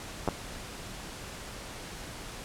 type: clicks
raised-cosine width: 1 ms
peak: -13 dBFS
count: 2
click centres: 0.277 / 0.287 s
effects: pink hiss -42 dBFS RMS until 2.44 s + low-pass 10000 Hz 12 dB/octave